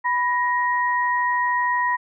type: tone pair together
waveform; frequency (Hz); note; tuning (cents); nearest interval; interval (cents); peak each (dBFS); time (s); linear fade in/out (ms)
sine; 987.8 / 1880.9; B5 / A#6; 0 / +15; major seventh; 1115; -20 / -23; 0.04-1.97; 20
effects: none